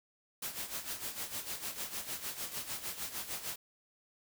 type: noise with tremolo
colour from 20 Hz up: white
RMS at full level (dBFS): -38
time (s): 0.42-3.56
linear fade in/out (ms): 5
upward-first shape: sine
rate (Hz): 6.6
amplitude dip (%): 70
effects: none